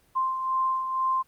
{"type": "beating tone pair", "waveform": "sine", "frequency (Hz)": [1046.5, 1048.6], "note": ["C6", "C6"], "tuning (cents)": [0, 3], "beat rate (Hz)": 2.1, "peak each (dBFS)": [-24, -33], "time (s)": [0.15, 1.23], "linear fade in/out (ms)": 20, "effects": ["pink hiss -63 dBFS RMS until 1.27 s", "Opus 32 kbps"]}